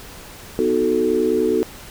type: chord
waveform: sine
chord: B dominant seventh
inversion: none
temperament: equal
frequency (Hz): 246.9 / 311.1 / 370 / 440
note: B3 / D#4 / F#4 / A4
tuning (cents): 0 / 0 / 0 / 0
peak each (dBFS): -24 / -23 / -20 / -19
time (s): 0.59-1.63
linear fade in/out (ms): 0
effects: pink hiss -39 dBFS RMS until 1.9 s